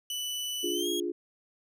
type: tone with pitch glide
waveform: sawtooth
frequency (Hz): 2977 to 3284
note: F#7 to G#7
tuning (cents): +10 to -20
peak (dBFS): -29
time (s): 0.1-1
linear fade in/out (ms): 2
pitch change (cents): +170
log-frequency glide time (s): 0.72-0.88
type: chord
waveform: sine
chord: D diminished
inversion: none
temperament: equal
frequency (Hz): 293.7 / 349.2 / 415.3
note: D4 / F4 / Ab4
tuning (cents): 0 / 0 / 0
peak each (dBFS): -36 / -31 / -36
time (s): 0.63-1.12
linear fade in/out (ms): 10
effects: none